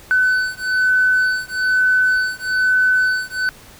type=beating tone pair; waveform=triangle; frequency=1508 / 1509.1 Hz; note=F#6 / F#6; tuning=+32 / +34 cents; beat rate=1.1 Hz; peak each=-14 dBFS; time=0.11-3.49 s; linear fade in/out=0 ms; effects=tanh soft clip ceiling -9 dBFS + pink hiss -43 dBFS RMS until 3.79 s